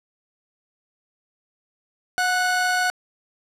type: tone pair together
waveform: 45% pulse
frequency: 727.7 / 1480 Hz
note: F#5 / F#6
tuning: -29 / 0 cents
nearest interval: octave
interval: 1229 cents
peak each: -23 / -21 dBFS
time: 2.18-2.9 s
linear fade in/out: 0 ms
effects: low-pass 10000 Hz 12 dB/octave + 9-bit